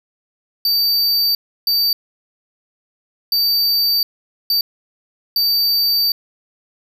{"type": "tone bursts at uneven times", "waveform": "square", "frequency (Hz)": 4626, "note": "D8", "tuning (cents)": -27, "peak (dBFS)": -14, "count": 5, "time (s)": [[0.65, 1.35], [1.67, 1.93], [3.32, 4.03], [4.5, 4.61], [5.36, 6.12]], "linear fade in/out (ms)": 2, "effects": []}